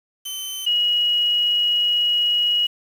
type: tone pair in turn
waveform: sawtooth / sine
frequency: 3067 / 2901 Hz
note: G7 / F#7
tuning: -38 / -35 cents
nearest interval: minor second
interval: 97 cents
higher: first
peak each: -24 / -16 dBFS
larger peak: second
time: 0.25-0.66 / 0.66-2.67 s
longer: second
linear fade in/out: 10 ms
effects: 7-bit